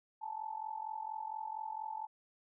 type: tone with amplitude modulation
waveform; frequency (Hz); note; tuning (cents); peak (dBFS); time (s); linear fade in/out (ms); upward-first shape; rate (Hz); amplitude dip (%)
sine; 874; A5; -12; -35; 0.21-2.07; 20; sine; 44.3; 85
effects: none